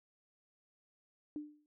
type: tone with exponential decay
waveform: sine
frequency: 298.5 Hz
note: D4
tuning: 28 cents sharp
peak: -36 dBFS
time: 1.36-1.66 s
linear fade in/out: 1 ms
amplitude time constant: 65 ms
effects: none